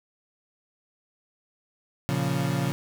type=chord; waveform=35% pulse; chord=Bb minor; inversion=none; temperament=equal; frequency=116.54 / 138.59 / 174.61 Hz; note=Bb2 / Db3 / F3; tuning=0 / 0 / 0 cents; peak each=-30 / -25 / -27 dBFS; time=2.09-2.72 s; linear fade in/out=0 ms; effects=none